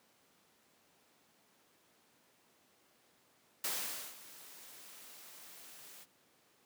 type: noise with ADSR envelope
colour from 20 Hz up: white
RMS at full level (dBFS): -36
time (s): 3.64-6.06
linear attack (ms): 4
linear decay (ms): 500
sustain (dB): -18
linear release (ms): 40
effects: pink hiss -69 dBFS RMS until 6.65 s + high-pass 200 Hz 12 dB/octave